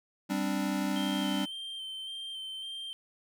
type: chord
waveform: square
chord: G suspended fourth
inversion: none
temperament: equal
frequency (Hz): 196 / 261.6 / 293.7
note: G3 / C4 / D4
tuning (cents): 0 / 0 / 0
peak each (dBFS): -33 / -36 / -34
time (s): 0.29-1.46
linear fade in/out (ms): 20
type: tone with vibrato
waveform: triangle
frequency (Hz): 3136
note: G7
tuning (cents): 0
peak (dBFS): -36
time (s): 0.96-2.93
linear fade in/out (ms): 0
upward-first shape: square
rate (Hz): 1.8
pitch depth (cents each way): 17
effects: none